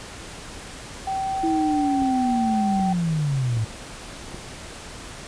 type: tone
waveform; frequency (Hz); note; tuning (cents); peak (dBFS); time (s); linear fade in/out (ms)
sine; 771; G5; -29; -23; 1.07-2.93; 5
type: linear sweep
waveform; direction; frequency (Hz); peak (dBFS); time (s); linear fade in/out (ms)
sine; down; 330 to 106.8; -20; 1.43-3.65; 10
type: click train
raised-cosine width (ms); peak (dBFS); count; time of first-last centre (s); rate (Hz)
3; -23; 4; 2.02-4.346; 1.29
effects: pink hiss -38 dBFS RMS until 5.27 s + resampled to 22050 Hz